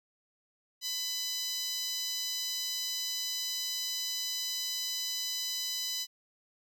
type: tone with high-pass filter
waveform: 10% pulse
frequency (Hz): 999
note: B5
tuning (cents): +20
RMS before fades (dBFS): -35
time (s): 0.81-6.07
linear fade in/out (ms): 50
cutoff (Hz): 4200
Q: 1.3
effects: none